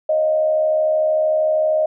sine tone with frequency modulation, 622.3 Hz, D#5, in tune, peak -14 dBFS, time 0.09-1.86 s, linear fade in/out 5 ms, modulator 73.1 Hz, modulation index 0.4, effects none

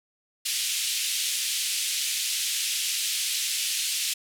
pink band-pass noise, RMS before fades -28 dBFS, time 0.45-4.14 s, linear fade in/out 10 ms, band 2700 to 12000 Hz, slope 24 dB/octave, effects none

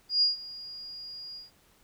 sine tone with ADSR envelope, 4850 Hz, D#8, 45 cents flat, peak -19 dBFS, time 0.09-1.51 s, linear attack 130 ms, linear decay 140 ms, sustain -20 dB, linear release 150 ms, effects pink hiss -63 dBFS RMS until 1.83 s

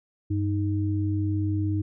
sine tone pair together, 98 / 311.1 Hz, G2 / D#4, 0 / 0 cents, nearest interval octave + minor sixth, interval 2000 cents, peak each -24 / -28 dBFS, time 0.3-1.82 s, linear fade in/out 10 ms, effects none

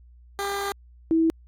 15% pulse / sine tone pair in turn, 399.5 / 325.5 Hz, G4 / E4, +33 / -22 cents, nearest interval major third, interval 355 cents, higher first, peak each -20 / -17 dBFS, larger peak second, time 0.39-0.72 / 1.11-1.3 s, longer first, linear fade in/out 0 ms, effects added 60 Hz sine -48 dBFS peak until 1.47 s + AAC 48 kbps

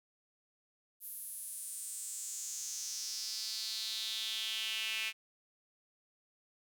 sawtooth tone with high-pass filter sweep, 220 Hz, A3, in tune, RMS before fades -40 dBFS, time 1-5.13 s, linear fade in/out 50 ms, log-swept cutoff 12000 to 2500 Hz, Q 4.5, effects none

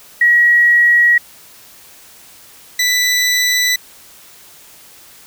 sine / 20% pulse tone pair in turn, 1910 / 1981.3 Hz, A#6 / B6, +42 / +5 cents, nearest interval minor second, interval 63 cents, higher second, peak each -7 dBFS, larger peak neither, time 0.21-1.18 / 2.79-3.76 s, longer neither, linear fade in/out 5 ms, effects white hiss -42 dBFS RMS until 5.26 s

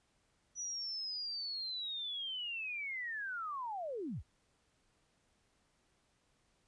sine linear sweep, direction down, 5920 to 34 Hz, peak -38 dBFS, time 0.55-4.23 s, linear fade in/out 50 ms, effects pink hiss -75 dBFS RMS until 6.67 s + resampled to 22050 Hz

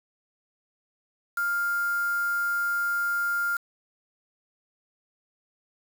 sine tone with quantisation, 1400 Hz, F6, 4 cents sharp, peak -24 dBFS, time 1.37-3.57 s, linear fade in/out 5 ms, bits 6, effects none

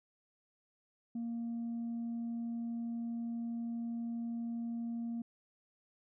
sine tone, 233.1 Hz, A#3, in tune, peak -34 dBFS, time 1.15-5.22 s, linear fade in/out 5 ms, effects tanh soft clip ceiling -34 dBFS

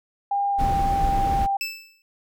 sine tone with pitch glide, 803 to 790.6 Hz, G5 to G5, +41 to +15 cents, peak -20 dBFS, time 0.31-1.57 s, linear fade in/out 5 ms, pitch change -26 cents, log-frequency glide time 0.5-0.67 s
brown noise, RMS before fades -25 dBFS, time 0.58-1.47 s, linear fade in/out 20 ms
25% pulse tone with exponential decay, 2637 Hz, E7, in tune, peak -19 dBFS, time 1.61-2.02 s, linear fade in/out 1 ms, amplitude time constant 88 ms
effects none

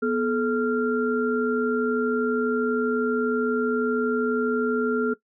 sine tone cluster, 244.4 / 431.9 / 1386 Hz, B3 / A4 / F6, -18 / -32 / -14 cents, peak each -25 / -23 / -28 dBFS, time 0.02-5.14 s, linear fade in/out 10 ms, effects noise-tail reverb RT60 0.1 s tail -17 dB re dry

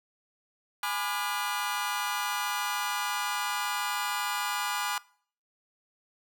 sawtooth chord, G# diminished seventh, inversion none, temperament just, 830.6 / 996.7 / 1196.1 / 1435.3 Hz, G#5 / B5 / D6 / F6, 0 / +16 / +31 / +47 cents, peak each -31 dBFS, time 0.83-4.98 s, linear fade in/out 2 ms, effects noise-tail reverb RT60 0.5 s tail -22 dB re dry

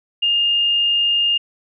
sine tone, 2824 Hz, F7, 19 cents sharp, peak -14 dBFS, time 0.22-1.38 s, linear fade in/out 10 ms, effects none

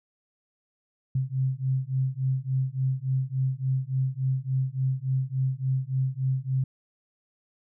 sine beating tone pair, 130 / 133.5 Hz, C3 / C3, -11 / +35 cents, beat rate 3.5 Hz, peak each -27 dBFS, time 1.15-6.64 s, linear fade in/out 5 ms, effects none

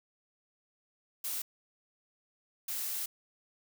blue noise bursts at uneven times, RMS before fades -36 dBFS, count 2, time 1.24-1.42 / 2.68-3.06 s, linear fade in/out 5 ms, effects none

